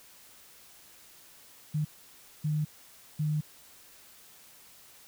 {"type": "tone bursts at uneven times", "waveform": "sine", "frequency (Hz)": 151.8, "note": "D#3", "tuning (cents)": -42, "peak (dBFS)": -26, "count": 3, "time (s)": [[1.74, 1.85], [2.44, 2.65], [3.19, 3.41]], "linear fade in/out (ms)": 10, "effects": ["white hiss -55 dBFS RMS until 5.07 s"]}